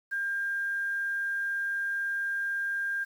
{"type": "tone with quantisation", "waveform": "sine", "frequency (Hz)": 1601, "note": "G6", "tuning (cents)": 36, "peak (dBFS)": -28, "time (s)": [0.11, 3.05], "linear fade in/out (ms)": 20, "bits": 9, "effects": []}